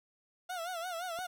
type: tone with vibrato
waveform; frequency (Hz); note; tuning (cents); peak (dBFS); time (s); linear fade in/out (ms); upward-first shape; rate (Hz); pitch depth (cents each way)
30% pulse; 698.5; F5; 0; -34; 0.49-1.27; 10; sine; 5.8; 110
type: click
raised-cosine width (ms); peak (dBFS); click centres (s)
1; -35; 1.189
effects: 11-bit